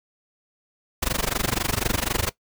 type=noise with amplitude modulation; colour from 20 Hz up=pink; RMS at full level=-21 dBFS; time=1.02-2.3 s; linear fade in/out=10 ms; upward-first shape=sine; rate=24 Hz; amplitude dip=100%; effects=noise-tail reverb RT60 0.1 s tail -19 dB re dry